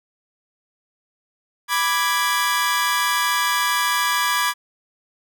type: chord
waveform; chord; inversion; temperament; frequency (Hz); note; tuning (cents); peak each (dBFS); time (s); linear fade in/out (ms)
sawtooth; G# diminished; first; equal; 987.8 / 1174.7 / 1661.2; B5 / D6 / G#6; 0 / 0 / 0; -19; 1.68-4.54; 50
effects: none